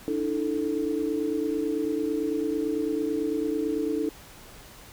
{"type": "chord", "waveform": "sine", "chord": "D suspended second", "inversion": "none", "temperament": "equal with one note detuned", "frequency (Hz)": [293.7, 322.7, 440], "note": ["D4", "E4", "A4"], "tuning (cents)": [0, -37, 0], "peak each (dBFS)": -29, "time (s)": [0.08, 4.09], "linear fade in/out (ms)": 0, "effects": ["pink hiss -48 dBFS RMS until 4.92 s"]}